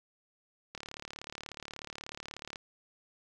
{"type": "click train", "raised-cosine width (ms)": 0.2, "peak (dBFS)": -24, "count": 67, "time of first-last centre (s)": [0.75, 2.558], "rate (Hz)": 36.5, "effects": []}